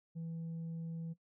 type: tone with tanh clipping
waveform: sine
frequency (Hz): 164.81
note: E3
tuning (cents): 0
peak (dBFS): -40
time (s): 0.15-1.14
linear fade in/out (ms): 20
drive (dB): 2
effects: noise-tail reverb RT60 0.1 s tail -17 dB re dry